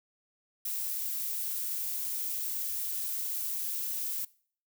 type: noise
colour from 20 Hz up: violet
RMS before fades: -34 dBFS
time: 0.65-4.25 s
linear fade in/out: 5 ms
effects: noise-tail reverb RT60 0.5 s tail -22 dB re dry